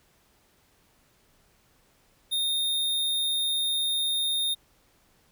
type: tone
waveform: square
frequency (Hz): 3676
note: A#7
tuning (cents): -25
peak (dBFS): -25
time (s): 2.31-4.55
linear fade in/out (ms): 20
effects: pink hiss -64 dBFS RMS until 5.31 s